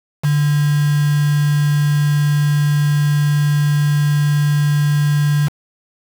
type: tone with quantisation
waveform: sine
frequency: 146.83 Hz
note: D3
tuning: in tune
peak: -12 dBFS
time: 0.23-5.49 s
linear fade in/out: 20 ms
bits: 4
effects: none